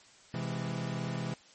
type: chord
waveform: 40% pulse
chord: C augmented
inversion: none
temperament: equal with one note detuned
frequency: 129.24 / 164.81 / 207.7 Hz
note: C3 / E3 / G#3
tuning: -21 / 0 / 0 cents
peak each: -36 / -36 / -39 dBFS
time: 0.34-1.34 s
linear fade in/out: 2 ms
effects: white hiss -58 dBFS RMS until 1.54 s + MP3 32 kbps